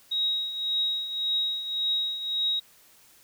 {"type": "tone with tremolo", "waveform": "sine", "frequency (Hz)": 3800, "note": "A#7", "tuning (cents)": 33, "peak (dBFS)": -22, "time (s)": [0.11, 2.6], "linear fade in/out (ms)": 10, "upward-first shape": "triangle", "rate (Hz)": 1.8, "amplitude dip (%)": 70, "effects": ["white hiss -57 dBFS RMS until 3.23 s"]}